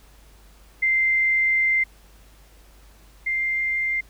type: tone pair in turn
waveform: sine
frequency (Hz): 2086 / 2098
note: C7 / C7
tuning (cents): -6 / +4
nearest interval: unison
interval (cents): 10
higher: second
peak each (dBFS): -17 / -21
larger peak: first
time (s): 0.82-1.84 / 3.26-4.01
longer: first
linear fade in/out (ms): 10
effects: added 50 Hz sine -49 dBFS peak until 4.09 s + pink hiss -55 dBFS RMS until 4.09 s